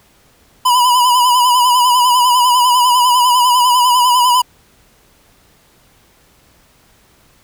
square tone with vibrato, 987.8 Hz, B5, in tune, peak -9 dBFS, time 0.65-4.42 s, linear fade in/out 10 ms, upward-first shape sine, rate 10 Hz, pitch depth 56 cents each way, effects pink hiss -51 dBFS RMS until 7.43 s

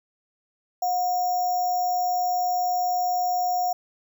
sine tone with sample-and-hold, 724 Hz, F#5, 38 cents flat, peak -21 dBFS, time 0.82-3.73 s, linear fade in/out 5 ms, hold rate 6300 Hz, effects none

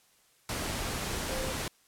sine tone in noise, 523.3 Hz, C5, in tune, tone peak -37 dBFS, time 1.29-1.52 s, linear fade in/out 2 ms, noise pink, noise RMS -34 dBFS, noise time 0.49-1.68 s, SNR -6 dB, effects white hiss -65 dBFS RMS until 1.87 s + low-pass 12000 Hz 12 dB/octave

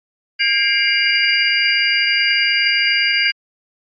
sine tone cluster, 1614 / 2115 / 2347 / 2847 / 4780 Hz, G#6 / C7 / D7 / F7 / D8, -50 / +18 / -2 / +33 / +30 cents, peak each -20 dBFS, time 0.39-3.32 s, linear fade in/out 20 ms, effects AAC 48 kbps

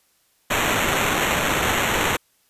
violet noise with sample-and-hold, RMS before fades -21 dBFS, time 0.5-2.17 s, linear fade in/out 10 ms, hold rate 4900 Hz, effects white hiss -63 dBFS RMS until 2.49 s + resampled to 32000 Hz

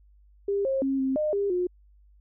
sine tone with pitch steps, 400.2 / 536 / 269.9 / 265.2 / 609 / 401.8 / 358.9 Hz, G4 / C5 / C#4 / C4 / D#5 / G4 / F4, +36 / +42 / -46 / +23 / -37 / +43 / +47 cents, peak -23 dBFS, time 0.48-1.67 s, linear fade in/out 5 ms, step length 170 ms, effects added 50 Hz sine -54 dBFS peak until 2.2 s

